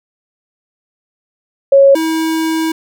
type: tone pair in turn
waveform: sine / square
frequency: 551 / 321.6 Hz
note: C#5 / E4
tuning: -11 / -43 cents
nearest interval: major sixth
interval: 932 cents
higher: first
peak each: -3 / -14 dBFS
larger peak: first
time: 1.72-1.95 / 1.95-2.72 s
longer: second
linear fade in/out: 5 ms
effects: none